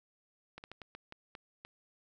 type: slowing click train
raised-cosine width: 0.3 ms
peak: -30 dBFS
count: 8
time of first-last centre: 0.58-1.65 s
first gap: 59 ms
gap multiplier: 1.31
effects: none